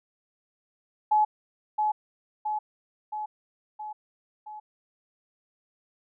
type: tone with echo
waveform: sine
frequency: 851 Hz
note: G#5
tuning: 42 cents sharp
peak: -18 dBFS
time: 1.11-1.25 s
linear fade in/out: 10 ms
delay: 670 ms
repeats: 5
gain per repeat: -4 dB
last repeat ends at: 4.6 s
effects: none